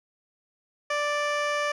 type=tone with low-pass filter; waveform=15% pulse; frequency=587.3 Hz; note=D5; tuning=in tune; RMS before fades=-27 dBFS; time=0.9-1.72 s; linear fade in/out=5 ms; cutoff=5600 Hz; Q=0.65; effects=none